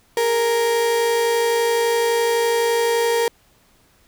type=tone pair together; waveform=35% pulse; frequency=414.4 / 466.2 Hz; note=G#4 / A#4; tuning=-4 / 0 cents; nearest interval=major second; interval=204 cents; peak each=-26 / -15 dBFS; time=0.17-3.28 s; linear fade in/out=2 ms; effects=pink hiss -57 dBFS RMS until 4.07 s